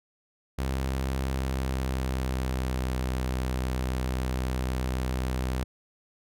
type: tone with pitch glide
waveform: sawtooth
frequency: 66.1 to 63.81 Hz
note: C2 to C2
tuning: +18 to -43 cents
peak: -23 dBFS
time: 0.58-5.64 s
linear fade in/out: 10 ms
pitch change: -61 cents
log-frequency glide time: 1.29-2.87 s
effects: none